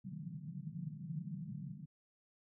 white band-pass noise, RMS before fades -45 dBFS, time 0.04-1.86 s, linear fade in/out 10 ms, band 140 to 180 Hz, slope 48 dB/octave, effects none

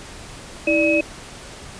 sine tone cluster, 322.3 / 590 / 2555 Hz, E4 / D5 / D#7, -39 / +8 / +45 cents, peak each -19 dBFS, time 0.67-1.01 s, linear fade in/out 5 ms, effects pink hiss -38 dBFS RMS until 1.79 s + resampled to 22050 Hz

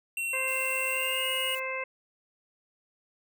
square tone with pitch glide, 2724 to 2879 Hz, F7 to F#7, -44 to -48 cents, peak -30 dBFS, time 0.17-1.55 s, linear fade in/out 2 ms, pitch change +96 cents, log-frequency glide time 0.88-1.29 s
harmonic tone, 523.3 Hz, C5, in tune, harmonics 1 / 2 / 3 / 4 / 5, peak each -36 / -38 / -43 / -35 / -37 dBFS, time 0.33-1.84 s, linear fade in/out 5 ms
violet noise, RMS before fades -43 dBFS, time 0.47-1.6 s, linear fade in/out 10 ms
effects none

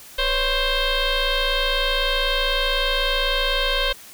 sine tone with frequency modulation, 1568 Hz, G6, in tune, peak -17 dBFS, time 0.18-3.93 s, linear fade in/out 10 ms, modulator 532 Hz, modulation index 4.4, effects tanh soft clip ceiling -14 dBFS + white hiss -43 dBFS RMS until 4.13 s

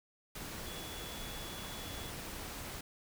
sine tone in noise, 3400 Hz, G#7, 40 cents sharp, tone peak -50 dBFS, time 0.66-2.1 s, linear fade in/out 5 ms, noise pink, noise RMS -44 dBFS, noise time 0.35-2.81 s, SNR -9 dB, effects none

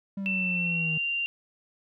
triangle linear sweep, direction down, 198.4 to 155.56 Hz, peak -28 dBFS, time 0.17-0.98 s, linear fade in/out 5 ms
sine tone with pitch glide, 2677 to 2776 Hz, E7 to F7, +26 to -11 cents, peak -26 dBFS, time 0.26-1.26 s, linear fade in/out 0 ms, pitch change +63 cents, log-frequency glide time 0.51-0.94 s
effects none

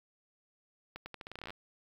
accelerating click train, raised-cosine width 0.3 ms, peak -27 dBFS, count 15, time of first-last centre 0.96-1.505 s, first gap 100 ms, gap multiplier 0.83, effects 9-bit

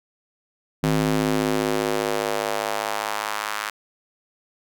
square tone with high-pass filter sweep, 52.5 Hz, G#1, 19 cents sharp, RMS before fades -24 dBFS, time 0.83-3.7 s, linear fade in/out 5 ms, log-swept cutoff 180 to 1300 Hz, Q 1.6, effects none

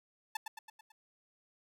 sawtooth tone with echo, 879 Hz, A5, 2 cents flat, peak -30 dBFS, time 0.35-0.37 s, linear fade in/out 5 ms, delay 110 ms, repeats 5, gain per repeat -5 dB, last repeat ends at 0.92 s, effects none

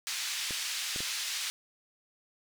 white band-pass noise, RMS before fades -35 dBFS, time 0.07-1.5 s, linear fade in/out 0 ms, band 2000 to 5700 Hz, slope 12 dB/octave
clicks, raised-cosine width 2 ms, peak -28 dBFS, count 3, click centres 0.508 / 0.961 / 1.005 s
effects none

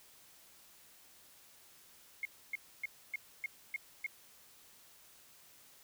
sine tone bursts, 2158 Hz, C#7, 47 cents flat, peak -34 dBFS, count 7, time 2.23-4.064 s, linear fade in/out 2 ms, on 22 ms, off 280 ms, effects white hiss -61 dBFS RMS until 5.83 s

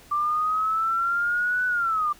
sine linear two-way sweep, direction up then down, 1175 to 1497 to 1175 Hz, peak -21 dBFS, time 0.11-2.13 s, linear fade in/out 10 ms, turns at 1.66 s, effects pink hiss -51 dBFS RMS until 2.19 s

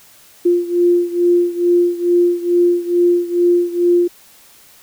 sine beating tone pair, 349.2 / 351.5 Hz, F4 / F4, 0 / +11 cents, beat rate 2.3 Hz, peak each -13 / -16 dBFS, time 0.45-4.08 s, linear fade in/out 10 ms, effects white hiss -46 dBFS RMS until 4.82 s

